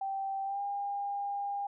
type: tone with pitch glide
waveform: sine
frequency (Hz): 780 to 805.2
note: G5 to G5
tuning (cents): -9 to +46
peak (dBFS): -32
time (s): 0.01-1.67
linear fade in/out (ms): 5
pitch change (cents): +55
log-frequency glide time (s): 0.44-0.61
effects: none